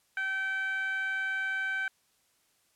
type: tone with band-pass filter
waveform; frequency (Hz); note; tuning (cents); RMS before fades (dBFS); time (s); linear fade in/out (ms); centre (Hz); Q
15% pulse; 771; G5; -29; -32; 0.17-1.88; 2; 1700; 6.6
effects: white hiss -70 dBFS RMS until 2.75 s + low-pass 12000 Hz 12 dB/octave